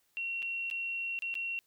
sine tone with dropouts, 2734 Hz, F7, 37 cents flat, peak -33 dBFS, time 0.17-1.59 s, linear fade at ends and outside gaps 0 ms, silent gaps 0.422-0.427 / 0.701-0.712 / 1.19-1.222 / 1.341-1.353 s, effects white hiss -73 dBFS RMS until 1.66 s

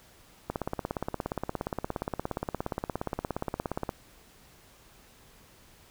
click train, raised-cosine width 1 ms, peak -16 dBFS, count 59, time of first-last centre 0.5-3.892 s, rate 17.1 Hz, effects pink hiss -57 dBFS RMS until 5.9 s

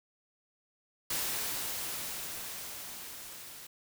white noise with level ramp, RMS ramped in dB -33 to -48 dBFS, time 1.1-3.67 s, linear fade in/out 5 ms, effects none

